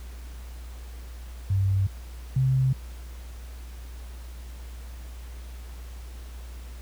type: tone pair in turn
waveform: sine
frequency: 97 / 131.57 Hz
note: G2 / C3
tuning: -18 / +10 cents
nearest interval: perfect fourth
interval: 528 cents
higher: second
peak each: -20 / -19 dBFS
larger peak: second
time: 1.5-1.87 / 2.36-2.73 s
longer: neither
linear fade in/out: 5 ms
effects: added 60 Hz sine -37 dBFS peak until 6.81 s + pink hiss -51 dBFS RMS until 6.81 s